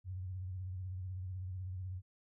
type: tone with vibrato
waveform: sine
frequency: 92.5 Hz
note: F#2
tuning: in tune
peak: -39 dBFS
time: 0.04-2.02 s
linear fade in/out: 50 ms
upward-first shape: triangle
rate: 16 Hz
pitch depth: 83 cents each way
effects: none